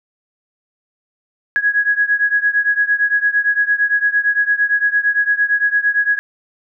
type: beating tone pair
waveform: sine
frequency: 1661.2 / 1670 Hz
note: G#6 / G#6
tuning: 0 / +9 cents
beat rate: 8.8 Hz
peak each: -15 / -17 dBFS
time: 1.56-6.19 s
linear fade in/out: 0 ms
effects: none